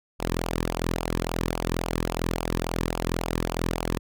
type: tone with flanger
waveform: sawtooth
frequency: 42.18 Hz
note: E1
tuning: 41 cents sharp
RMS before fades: -28 dBFS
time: 0.19-3.99 s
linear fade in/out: 20 ms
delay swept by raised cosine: 0.5 to 1.46 ms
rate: 3.6 Hz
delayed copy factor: -0.75
effects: none